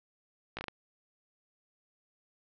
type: slowing click train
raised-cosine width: 0.3 ms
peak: -21 dBFS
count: 5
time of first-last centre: 0.57-0.683 s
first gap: 17 ms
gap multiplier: 1.35
effects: low-pass 5000 Hz 12 dB/octave